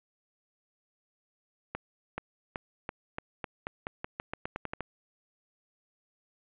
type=accelerating click train; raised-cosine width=0.5 ms; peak=-19 dBFS; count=16; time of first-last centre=1.75-4.807 s; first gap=430 ms; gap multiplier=0.88; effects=resampled to 8000 Hz + 8-bit